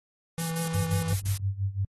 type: tone with vibrato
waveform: square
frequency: 164.81 Hz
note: E3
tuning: in tune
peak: -30 dBFS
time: 0.38-1.13 s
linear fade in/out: 0 ms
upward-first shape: sine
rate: 5.5 Hz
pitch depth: 14 cents each way
type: noise bursts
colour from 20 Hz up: blue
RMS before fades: -34 dBFS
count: 6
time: 0.38-1.38 s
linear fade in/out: 10 ms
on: 130 ms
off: 44 ms
type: tone with tremolo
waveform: sine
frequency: 98 Hz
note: G2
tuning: in tune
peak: -23 dBFS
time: 0.74-1.85 s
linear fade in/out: 5 ms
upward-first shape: sine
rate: 5.8 Hz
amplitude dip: 85%
effects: AAC 32 kbps